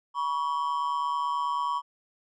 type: ring-modulated tone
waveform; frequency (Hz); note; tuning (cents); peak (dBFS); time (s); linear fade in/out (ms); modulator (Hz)
triangle; 1046.5; C6; 0; -21; 0.14-1.82; 50; 74.6
effects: resampled to 22050 Hz